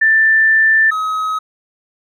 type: tone pair in turn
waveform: sine / triangle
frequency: 1773 / 1271.9 Hz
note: A6 / D#6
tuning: +13 / +38 cents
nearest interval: tritone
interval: 575 cents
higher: first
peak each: -8 / -14 dBFS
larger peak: first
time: 0.01-0.91 / 0.91-1.39 s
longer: first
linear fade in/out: 10 ms
effects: none